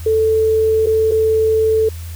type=tone with dropouts; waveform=sine; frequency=440.4 Hz; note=A4; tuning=2 cents sharp; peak=-11 dBFS; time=0.06-1.89 s; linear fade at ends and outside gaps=5 ms; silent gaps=0.861-0.868 / 1.112-1.117 s; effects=added 83 Hz sine -26 dBFS peak until 2.15 s + white hiss -40 dBFS RMS until 2.15 s